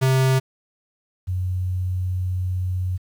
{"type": "tone pair in turn", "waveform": ["square", "sine"], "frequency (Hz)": [131.6, 91.59], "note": ["C3", "F#2"], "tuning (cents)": [10, -17], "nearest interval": "tritone", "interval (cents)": 627, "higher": "first", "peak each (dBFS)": [-16, -21], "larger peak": "first", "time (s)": [[0.01, 0.4], [1.27, 2.98]], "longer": "second", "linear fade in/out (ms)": 20, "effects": ["9-bit"]}